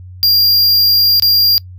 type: tone with dropouts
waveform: square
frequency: 4783 Hz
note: D8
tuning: 31 cents sharp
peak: -8 dBFS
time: 0.23-1.58 s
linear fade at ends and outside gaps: 0 ms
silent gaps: 1.198-1.223 s
effects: noise-tail reverb RT60 0.1 s tail -25 dB re dry + added 91 Hz sine -30 dBFS peak until 1.78 s